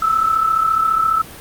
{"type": "tone pair together", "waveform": "sine", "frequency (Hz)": [1283.9, 1318.5], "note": ["E6", "E6"], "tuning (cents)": [-46, 0], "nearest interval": "unison", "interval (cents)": 46, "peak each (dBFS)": [-20, -14], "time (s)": [0.02, 1.22], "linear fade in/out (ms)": 5, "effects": ["pink hiss -36 dBFS RMS until 1.4 s", "Opus 48 kbps"]}